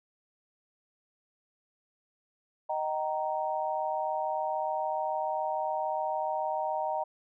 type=chord; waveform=sine; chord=Eb major; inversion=none; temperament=equal with one note detuned; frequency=622.3 / 769.2 / 932.3 Hz; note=Eb5 / G5 / Bb5; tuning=0 / -33 / 0 cents; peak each=-33 dBFS; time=2.69-7.04 s; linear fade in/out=10 ms; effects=none